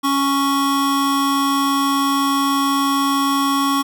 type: tone pair together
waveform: square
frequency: 277.2 / 1108.7 Hz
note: C#4 / C#6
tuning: 0 / 0 cents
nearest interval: 2 octaves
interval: 2400 cents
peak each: -19 dBFS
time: 0.03-3.83 s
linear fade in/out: 20 ms
effects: none